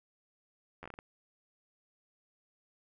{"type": "slowing click train", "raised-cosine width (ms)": 0.5, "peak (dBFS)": -30, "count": 7, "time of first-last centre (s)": [0.83, 0.989], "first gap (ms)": 11, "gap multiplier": 1.35, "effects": []}